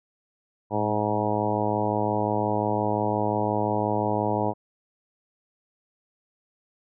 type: harmonic tone with a mistuned harmonic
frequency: 105.7 Hz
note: G#2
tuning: 31 cents sharp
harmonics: 1 / 2 / 3 / 4 / 5 / 6 / 7 / 8 / 9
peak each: -31 / -31 / -31 / -31 / -31 / -31 / -31 / -31 / -31 dBFS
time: 0.7-4.54 s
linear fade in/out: 50 ms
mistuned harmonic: 1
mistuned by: +51 cents
effects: none